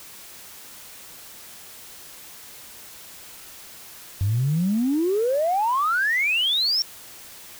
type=exponential sweep; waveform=sine; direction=up; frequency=93.2 to 5588 Hz; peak=-18 dBFS; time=4.21-6.82 s; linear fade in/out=0 ms; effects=tanh soft clip ceiling -14 dBFS + white hiss -43 dBFS RMS until 7.59 s